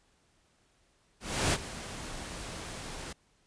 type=noise with ADSR envelope; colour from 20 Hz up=pink; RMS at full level=-26 dBFS; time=1.2-3.13 s; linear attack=330 ms; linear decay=39 ms; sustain=-15 dB; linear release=7 ms; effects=pink hiss -69 dBFS RMS until 3.46 s + resampled to 22050 Hz